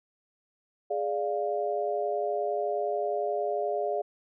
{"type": "chord", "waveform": "sine", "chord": "D diminished", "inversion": "second", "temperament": "equal", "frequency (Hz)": [415.3, 587.3, 698.5], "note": ["Ab4", "D5", "F5"], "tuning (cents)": [0, 0, 0], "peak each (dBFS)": -31, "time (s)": [0.9, 4.02], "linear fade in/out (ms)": 10, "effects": []}